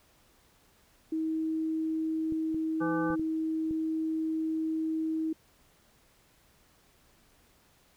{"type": "tone", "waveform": "sine", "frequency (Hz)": 318.5, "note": "D#4", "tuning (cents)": 41, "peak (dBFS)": -28, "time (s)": [1.12, 5.33], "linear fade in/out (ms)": 5}
{"type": "clicks", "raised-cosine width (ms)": 3, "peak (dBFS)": -29, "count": 5, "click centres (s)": [2.323, 2.545, 3.103, 3.196, 3.71]}
{"type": "harmonic tone", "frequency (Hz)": 168.3, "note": "E3", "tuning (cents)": 36, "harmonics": [1, 3, 5, 7, 9], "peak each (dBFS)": [-37, -35, -38, -37, -38], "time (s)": [2.8, 3.16], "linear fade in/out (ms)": 20}
{"effects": ["pink hiss -64 dBFS RMS until 7.96 s"]}